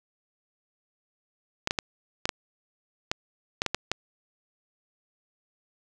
clicks, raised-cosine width 0.2 ms, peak -8 dBFS, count 10, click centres 1.674 / 1.709 / 1.788 / 2.255 / 2.292 / 3.115 / 3.619 / 3.663 / 3.746 / 3.916 s, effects none

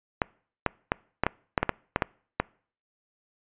clicks, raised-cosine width 0.5 ms, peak -7 dBFS, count 11, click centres 0.218 / 0.663 / 0.919 / 1.236 / 1.266 / 1.578 / 1.63 / 1.693 / 1.961 / 2.022 / 2.4 s, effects noise-tail reverb RT60 0.5 s tail -25 dB re dry + resampled to 8000 Hz

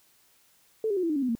sine tone with pitch steps, 440 / 401.2 / 365.7 / 333.5 / 304 / 277.2 / 252.7 / 230.4 Hz, A4 / G4 / F#4 / E4 / D#4 / C#4 / B3 / A#3, 0 / +40 / -20 / +20 / -40 / 0 / +40 / -20 cents, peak -24 dBFS, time 0.84-1.352 s, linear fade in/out 2 ms, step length 64 ms, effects white hiss -63 dBFS RMS until 1.39 s

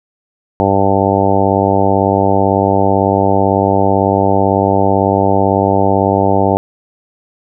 harmonic tone, 98 Hz, G2, in tune, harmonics 1 / 2 / 3 / 4 / 5 / 6 / 7 / 8 / 9, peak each -18 / -18 / -18 / -18 / -18 / -18 / -18 / -18 / -18 dBFS, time 0.6-6.57 s, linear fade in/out 0 ms, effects none

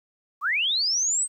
sine linear sweep, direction up, 1046.5 to 8420 Hz, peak -21 dBFS, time 0.41-1.28 s, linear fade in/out 50 ms, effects 10-bit

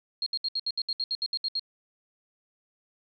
sine tone bursts, 4245 Hz, C8, 24 cents sharp, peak -26 dBFS, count 13, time 0.22-1.595 s, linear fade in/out 2 ms, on 43 ms, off 68 ms, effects none

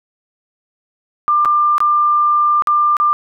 sine tone with dropouts, 1193 Hz, D6, 27 cents sharp, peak -10 dBFS, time 1.28-3.13 s, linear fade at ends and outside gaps 0 ms, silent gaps 1.449-1.456 / 1.781-1.804 / 2.622-2.672 / 2.968-3 s, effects none

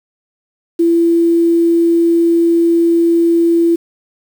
sine tone with quantisation, 336.9 Hz, E4, 38 cents sharp, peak -8 dBFS, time 0.79-3.76 s, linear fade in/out 10 ms, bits 6, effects none

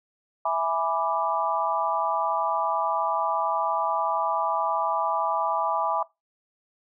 sine chord, E dominant seventh, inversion none, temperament equal, 659.3 / 830.6 / 987.8 / 1174.7 Hz, E5 / G#5 / B5 / D6, 0 / 0 / 0 / 0 cents, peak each -28 dBFS, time 0.45-6.03 s, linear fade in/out 5 ms, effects noise-tail reverb RT60 0.2 s tail -20 dB re dry

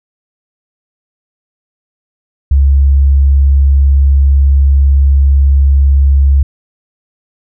sine tone, 69 Hz, C#2, 7 cents flat, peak -4 dBFS, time 2.51-6.43 s, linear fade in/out 5 ms, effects none

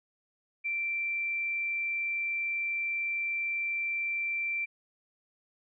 sine tone, 2349 Hz, D7, in tune, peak -29 dBFS, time 0.64-4.66 s, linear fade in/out 20 ms, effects none

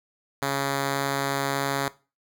5% pulse tone, 138.59 Hz, C#3, in tune, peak -13 dBFS, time 0.42-1.88 s, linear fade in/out 2 ms, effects noise-tail reverb RT60 0.3 s tail -18 dB re dry

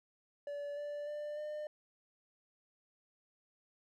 triangle tone with pitch steps, 576 / 584.7 / 593.6 / 602.5 Hz, D5 / D5 / D5 / D5, -34 / -8 / +18 / +44 cents, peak -37 dBFS, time 0.47-1.67 s, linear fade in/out 2 ms, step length 300 ms, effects none

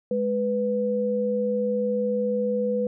sine tone pair together, 209.1 / 495 Hz, G#3 / B4, +12 / +4 cents, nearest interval octave + minor third, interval 1492 cents, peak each -27 / -23 dBFS, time 0.11-2.87 s, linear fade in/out 2 ms, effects none

